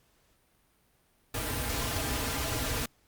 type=noise with comb filter; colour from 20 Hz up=pink; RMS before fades=-32 dBFS; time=1.34-2.86 s; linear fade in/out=5 ms; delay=5.4 ms; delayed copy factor=-0.9; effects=pink hiss -68 dBFS RMS until 3.07 s + Opus 48 kbps